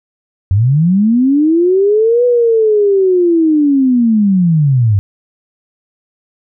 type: linear two-way sweep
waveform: sine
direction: up then down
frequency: 89.4 to 493.9 to 95.5 Hz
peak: -7 dBFS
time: 0.51-4.99 s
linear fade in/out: 0 ms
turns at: 2.25 s
effects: none